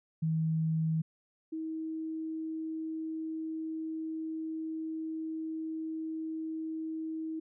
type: tone pair in turn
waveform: sine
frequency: 160 / 319 Hz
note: D#3 / D#4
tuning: +49 / +43 cents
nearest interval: octave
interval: 1194 cents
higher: second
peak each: -27 / -34 dBFS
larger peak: first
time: 0.22-1.02 / 1.52-7.4 s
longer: second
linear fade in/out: 10 ms
effects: none